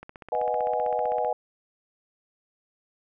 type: click train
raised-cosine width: 0.5 ms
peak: -26 dBFS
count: 20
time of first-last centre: 0.03-1.248 s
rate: 15.6 Hz
type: chord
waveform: sine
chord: G# minor seventh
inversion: first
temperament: equal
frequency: 493.9 / 622.3 / 740 / 830.6 Hz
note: B4 / D#5 / F#5 / G#5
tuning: 0 / 0 / 0 / 0 cents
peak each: -29 dBFS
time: 0.32-1.33 s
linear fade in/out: 2 ms
effects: none

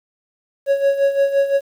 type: tone with tremolo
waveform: triangle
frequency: 554.4 Hz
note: C#5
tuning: in tune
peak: -9 dBFS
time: 0.66-1.61 s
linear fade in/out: 50 ms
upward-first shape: sine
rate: 5.8 Hz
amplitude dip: 70%
effects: 8-bit

